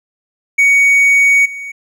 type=tone with level steps; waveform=triangle; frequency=2240 Hz; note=C#7; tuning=18 cents sharp; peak=-5 / -22 dBFS; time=0.58-1.72 s; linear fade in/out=10 ms; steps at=1.45 s; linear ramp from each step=10 ms; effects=none

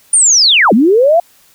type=linear two-way sweep; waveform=sine; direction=down then up; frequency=9330 to 194.1 to 707 Hz; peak=-5 dBFS; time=0.13-1.2 s; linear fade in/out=5 ms; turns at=0.73 s; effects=white hiss -48 dBFS RMS until 1.54 s

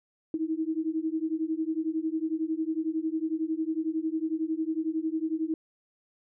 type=beating tone pair; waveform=sine; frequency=313.5 / 324.5 Hz; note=D#4 / E4; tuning=+13 / -27 cents; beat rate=11 Hz; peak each=-30 dBFS; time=0.34-5.54 s; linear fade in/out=2 ms; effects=none

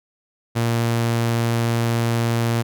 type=tone; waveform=sawtooth; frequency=116.54 Hz; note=A#2; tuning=in tune; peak=-14 dBFS; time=0.55-2.63 s; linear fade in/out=20 ms; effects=none

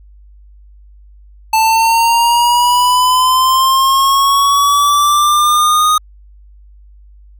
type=linear sweep; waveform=square; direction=up; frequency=880 to 1244.5 Hz; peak=-9 dBFS; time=1.53-5.98 s; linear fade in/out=5 ms; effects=added 50 Hz sine -38 dBFS peak until 7.39 s

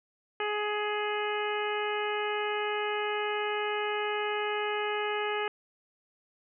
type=harmonic tone; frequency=418.9 Hz; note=G#4; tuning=15 cents sharp; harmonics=1 / 2 / 3 / 4 / 5 / 6 / 7; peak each=-32 / -35 / -37 / -38 / -39 / -40 / -40 dBFS; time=0.4-5.48 s; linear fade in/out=2 ms; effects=none

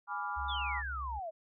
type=chord; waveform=sine; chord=G# diminished seventh; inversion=none; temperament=equal; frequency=830.6 / 987.8 / 1174.7 / 1396.9 Hz; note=G#5 / B5 / D6 / F6; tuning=0 / 0 / 0 / 0 cents; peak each=-40 dBFS; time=0.07-0.83 s; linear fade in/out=50 ms
type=tone with pitch glide; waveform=sine; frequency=68.1 to 66.97 Hz; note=C#2 to C2; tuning=-30 to +41 cents; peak=-39 dBFS; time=0.36-1.2 s; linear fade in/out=20 ms; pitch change=-29 cents; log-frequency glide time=0.48-0.99 s
type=exponential sweep; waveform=sine; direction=down; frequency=3649 to 615 Hz; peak=-37 dBFS; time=0.48-1.31 s; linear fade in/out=20 ms
effects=none

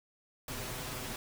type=noise with comb filter; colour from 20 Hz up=pink; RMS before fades=-40 dBFS; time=0.48-1.16 s; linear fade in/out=2 ms; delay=7.9 ms; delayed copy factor=+0.85; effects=none

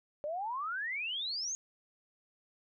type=exponential sweep; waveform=sine; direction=up; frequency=572 to 6710 Hz; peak=-34 dBFS; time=0.24-1.55 s; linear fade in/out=0 ms; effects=none

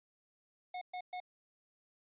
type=tone bursts; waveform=square; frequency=727 Hz; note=F#5; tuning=31 cents flat; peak=-40 dBFS; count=3; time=0.74-1.202 s; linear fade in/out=5 ms; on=74 ms; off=120 ms; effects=resampled to 8000 Hz

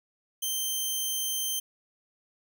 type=tone; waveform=10% pulse; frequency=3125 Hz; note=G7; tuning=6 cents flat; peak=-20 dBFS; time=0.42-1.6 s; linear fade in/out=10 ms; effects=none

